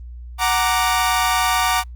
sawtooth chord, Gb augmented, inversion none, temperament equal, 740 / 932.3 / 1174.7 Hz, Gb5 / Bb5 / D6, 0 / 0 / 0 cents, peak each -17 dBFS, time 0.38-1.84 s, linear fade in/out 50 ms, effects added 60 Hz sine -32 dBFS peak until 1.95 s + Opus 32 kbps

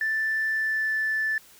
sine tone with pitch glide, 1764 to 1753.8 Hz, A6 to A6, +4 to -6 cents, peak -22 dBFS, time 0.01-1.38 s, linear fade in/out 2 ms, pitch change -10 cents, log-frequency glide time 0.51-0.93 s, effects tanh soft clip ceiling -19 dBFS + white hiss -53 dBFS RMS until 1.59 s

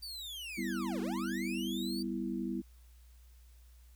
40% pulse linear two-way sweep, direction down then up, 4699 to 340.5 to 4699 Hz, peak -40 dBFS, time 0.02-2.03 s, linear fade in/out 10 ms, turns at 1.01 s
sine chord, E minor, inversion first, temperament equal, 196 / 246.9 / 329.6 Hz, G3 / B3 / E4, 0 / 0 / 0 cents, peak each -38 dBFS, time 0.57-2.62 s, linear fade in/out 20 ms
effects added 60 Hz sine -55 dBFS peak until 3.95 s + white hiss -69 dBFS RMS until 3.95 s

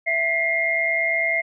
sine tone cluster, 664 / 1974 / 2123 Hz, E5 / B6 / C7, +12 / -1 / +25 cents, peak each -26 / -28 / -20 dBFS, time 0.06-1.42 s, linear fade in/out 20 ms, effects none

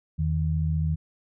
sine tone pair together, 82.1 / 156.97 Hz, E2 / D#3, -6 / +16 cents, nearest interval major seventh, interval 1122 cents, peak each -25 dBFS, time 0.18-0.96 s, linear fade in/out 20 ms, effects none

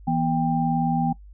sine tone cluster, 163.5 / 242.3 / 792 Hz, E3 / B3 / G5, -14 / -33 / +18 cents, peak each -24 dBFS, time 0.07-1.13 s, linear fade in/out 10 ms, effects noise-tail reverb RT60 0.1 s tail -19 dB re dry + added 50 Hz sine -42 dBFS peak until 1.33 s

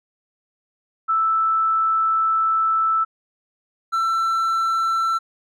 sine / triangle tone pair in turn, 1318.5 / 1338.5 Hz, E6 / E6, 0 / +26 cents, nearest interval unison, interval 26 cents, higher second, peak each -16 / -16 dBFS, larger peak neither, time 1.08-3.05 / 3.92-5.19 s, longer first, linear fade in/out 20 ms, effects none

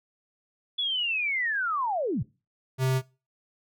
sine linear sweep, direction down, 3450 to 87.31 Hz, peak -25 dBFS, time 0.78-2.23 s, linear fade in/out 10 ms
square tone, 130.81 Hz, C3, in tune, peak -23 dBFS, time 2.78-3.02 s, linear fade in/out 50 ms
effects noise-tail reverb RT60 0.3 s tail -21 dB re dry

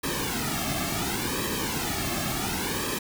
pink noise with flanger, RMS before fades -29 dBFS, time 0.03-2.99 s, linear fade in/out 10 ms, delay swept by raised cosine 1.4 to 2.09 ms, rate 0.7 Hz, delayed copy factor -0.8, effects none

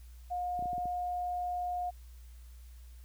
sine tone, 715 Hz, F5, 41 cents sharp, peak -32 dBFS, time 0.3-1.91 s, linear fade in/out 20 ms
clicks, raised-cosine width 3 ms, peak -33 dBFS, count 6, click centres 0.592 / 0.625 / 0.657 / 0.732 / 0.781 / 0.856 s
effects added 60 Hz sine -48 dBFS peak until 3.04 s + white hiss -65 dBFS RMS until 3.04 s

